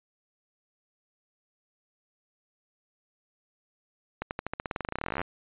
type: accelerating click train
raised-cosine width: 0.5 ms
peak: -16 dBFS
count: 28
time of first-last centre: 4.22-5.215 s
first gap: 89 ms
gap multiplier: 0.92
effects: resampled to 8000 Hz